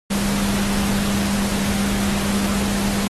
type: tone in noise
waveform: sine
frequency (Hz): 200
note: G3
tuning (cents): +35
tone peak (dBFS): -20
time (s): 0.1-3.08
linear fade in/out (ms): 10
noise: pink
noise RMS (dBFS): -25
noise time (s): 0.1-3.08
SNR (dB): +2
effects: AAC 32 kbps